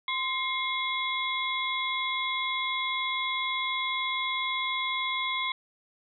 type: tone cluster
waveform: sine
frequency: 1041 / 2138 / 3385 / 3829 Hz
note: C6 / C7 / G#7 / A#7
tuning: -9 / +37 / +32 / +46 cents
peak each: -32 / -31 / -33 / -39 dBFS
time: 0.08-5.52 s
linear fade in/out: 2 ms
effects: none